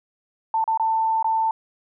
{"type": "tone with dropouts", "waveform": "sine", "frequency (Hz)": 891, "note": "A5", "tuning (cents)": 22, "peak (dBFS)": -18, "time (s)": [0.54, 1.51], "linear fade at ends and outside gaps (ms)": 2, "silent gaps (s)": [[0.641, 0.677], [0.775, 0.797], [1.227, 1.244]], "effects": []}